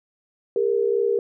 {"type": "tone pair together", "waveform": "sine", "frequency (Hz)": [402.7, 466.1], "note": ["G4", "A#4"], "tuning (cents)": [47, 0], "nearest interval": "minor third", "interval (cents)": 253, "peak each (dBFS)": -21, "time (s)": [0.56, 1.19], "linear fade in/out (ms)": 2, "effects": []}